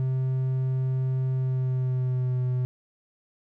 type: tone with pitch glide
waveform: triangle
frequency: 130.4 to 126.25 Hz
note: C3 to B2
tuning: -5 to +39 cents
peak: -21 dBFS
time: 0-2.65 s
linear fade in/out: 0 ms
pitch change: -56 cents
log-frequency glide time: 1.33-2.42 s
effects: none